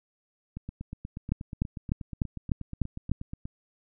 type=two click trains; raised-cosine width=5 ms; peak=-13 / -24 dBFS; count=7 / 25; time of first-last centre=1.32-3.116 / 0.57-3.455 s; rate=3.34 / 8.32 Hz; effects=none